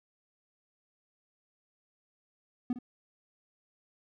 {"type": "tone with echo", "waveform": "triangle", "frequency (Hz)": 246.9, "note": "B3", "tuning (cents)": 0, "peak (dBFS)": -25, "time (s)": [2.7, 2.73], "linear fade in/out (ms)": 2, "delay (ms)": 58, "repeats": 1, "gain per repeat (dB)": -12, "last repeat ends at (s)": 2.788, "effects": []}